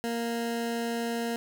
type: tone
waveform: 20% pulse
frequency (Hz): 233.1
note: A#3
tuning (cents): 0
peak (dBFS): -24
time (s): 0.04-1.36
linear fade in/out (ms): 0
effects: none